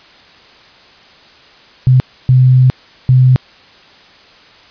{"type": "tone bursts at uneven times", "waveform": "sine", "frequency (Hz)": 128.5, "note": "C3", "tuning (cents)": -31, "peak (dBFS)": -4, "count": 3, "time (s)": [[1.87, 2], [2.29, 2.7], [3.09, 3.36]], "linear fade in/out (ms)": 0, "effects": ["white hiss -42 dBFS RMS until 4.7 s", "resampled to 11025 Hz"]}